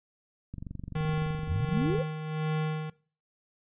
click train, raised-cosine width 5 ms, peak -26 dBFS, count 35, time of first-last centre 0.54-1.987 s, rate 23.5 Hz
square tone with tremolo, 155.56 Hz, D#3, in tune, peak -27 dBFS, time 0.95-2.9 s, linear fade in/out 5 ms, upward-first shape sine, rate 1.4 Hz, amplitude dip 60%
sine exponential sweep, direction up, 74.4 to 554.4 Hz, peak -27 dBFS, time 1.48-2.03 s, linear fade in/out 20 ms
effects noise-tail reverb RT60 0.4 s tail -21 dB re dry + resampled to 8000 Hz

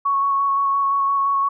sine tone with vibrato, 1108.7 Hz, C#6, in tune, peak -16 dBFS, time 0.05-1.49 s, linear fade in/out 10 ms, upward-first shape square, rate 5.8 Hz, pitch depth 11 cents each way, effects none

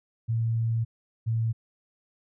sine tone pair in turn, 114.2 / 113.41 Hz, A#2 / A#2, -35 / -47 cents, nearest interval unison, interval 12 cents, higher first, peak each -23 dBFS, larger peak neither, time 0.28-0.85 / 1.26-1.53 s, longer first, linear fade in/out 20 ms, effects none

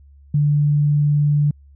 sine tone, 146.83 Hz, D3, in tune, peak -13 dBFS, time 0.34-1.51 s, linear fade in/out 5 ms, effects added 70 Hz sine -44 dBFS peak until 1.75 s

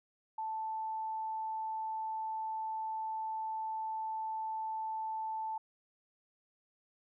sine tone, 880 Hz, A5, in tune, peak -35 dBFS, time 0.38-5.58 s, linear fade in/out 5 ms, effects none

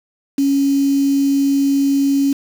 sine tone with quantisation, 277.2 Hz, C#4, in tune, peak -12 dBFS, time 0.38-2.33 s, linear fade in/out 5 ms, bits 5, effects none

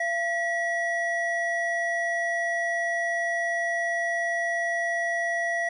triangle tone pair together, 682.4 / 1930 Hz, F5 / B6, -40 / -40 cents, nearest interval octave + tritone, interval 1800 cents, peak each -26 / -25 dBFS, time 0-5.69 s, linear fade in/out 5 ms, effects resampled to 24000 Hz + 10-bit

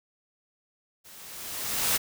white noise with level ramp, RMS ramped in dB -50 to -23 dBFS, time 1.04-1.98 s, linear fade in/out 20 ms, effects none

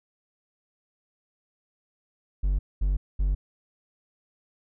triangle tone bursts, 47.85 Hz, G1, 41 cents flat, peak -19 dBFS, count 3, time 2.43-3.35 s, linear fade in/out 10 ms, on 160 ms, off 220 ms, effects none

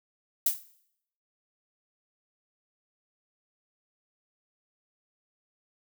violet noise with exponential decay, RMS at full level -20 dBFS, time 0.46-0.64 s, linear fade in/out 5 ms, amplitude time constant 37 ms, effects noise-tail reverb RT60 0.7 s tail -17 dB re dry

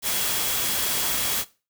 sine tone in noise, 3322 Hz, G#7, in tune, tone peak -35 dBFS, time 0.02-1.45 s, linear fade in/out 50 ms, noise white, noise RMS -25 dBFS, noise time 0.02-1.45 s, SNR -13 dB, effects noise-tail reverb RT60 0.3 s tail -18 dB re dry

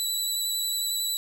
20% pulse tone with vibrato, 3951 Hz, B7, in tune, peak -20 dBFS, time 0-1.17 s, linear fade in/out 0 ms, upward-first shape sine, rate 11 Hz, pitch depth 15 cents each way, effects none

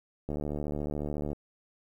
click train, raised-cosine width 2 ms, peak -21 dBFS, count 78, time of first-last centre 0.29-1.331 s, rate 74 Hz, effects 10-bit

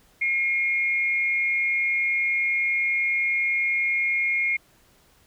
sine tone pair together, 2150 / 2400 Hz, C7 / D7, +47 / +37 cents, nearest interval major second, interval 190 cents, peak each -21 / -30 dBFS, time 0.21-4.57 s, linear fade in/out 10 ms, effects pink hiss -59 dBFS RMS until 5.26 s

